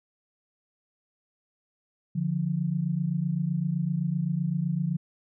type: tone pair together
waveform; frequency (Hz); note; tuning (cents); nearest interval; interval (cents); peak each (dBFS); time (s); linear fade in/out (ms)
sine; 146.8 / 174.61; D3 / F3; 0 / 0; minor third; 300; -28 / -27; 2.15-4.97; 10
effects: none